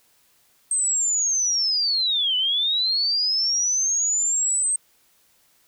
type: linear two-way sweep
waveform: sine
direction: down then up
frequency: 8372 to 2960 to 8372 Hz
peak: -19 dBFS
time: 0.71-4.76 s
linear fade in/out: 2 ms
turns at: 2.36 s
effects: white hiss -61 dBFS RMS until 5.67 s